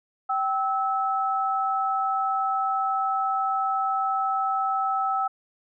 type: tone pair together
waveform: sine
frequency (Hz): 774.8 / 1303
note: G5 / E6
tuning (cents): -20 / -20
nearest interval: major sixth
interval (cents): 900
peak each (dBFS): -25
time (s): 0.29-5.28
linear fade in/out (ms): 10
effects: none